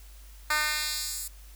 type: tone with high-pass filter sweep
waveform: 10% pulse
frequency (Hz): 303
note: D#4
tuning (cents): -46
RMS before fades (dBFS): -30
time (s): 0.5-1.28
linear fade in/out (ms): 5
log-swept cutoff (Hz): 1300 to 9600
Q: 1.1
effects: added 50 Hz sine -46 dBFS peak until 1.55 s + white hiss -56 dBFS RMS until 1.55 s